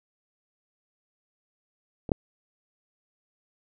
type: clicks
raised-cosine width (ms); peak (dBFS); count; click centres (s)
2; -21 / -7; 2; 2.092 / 2.118
effects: none